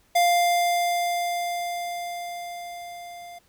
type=tone with level ramp; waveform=square; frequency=698.5 Hz; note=F5; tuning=in tune; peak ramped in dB=-17 to -40 dBFS; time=0.15-3.39 s; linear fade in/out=10 ms; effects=pink hiss -62 dBFS RMS until 3.48 s